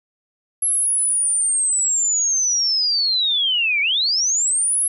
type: linear two-way sweep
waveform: sine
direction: down then up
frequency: 11175 to 2217 to 11175 Hz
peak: -16 dBFS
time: 0.62-4.88 s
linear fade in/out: 5 ms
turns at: 3.81 s
effects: none